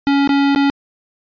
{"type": "tone with dropouts", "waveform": "square", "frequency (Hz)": 280, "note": "C#4", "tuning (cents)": 18, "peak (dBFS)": -12, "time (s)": [0.07, 0.7], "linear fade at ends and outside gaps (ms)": 0, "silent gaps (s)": [[0.275, 0.292], [0.549, 0.56]], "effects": ["resampled to 11025 Hz"]}